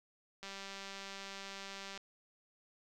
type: click train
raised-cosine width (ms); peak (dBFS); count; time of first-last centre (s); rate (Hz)
0.2; -29; 304; 0.43-1.976; 196
effects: none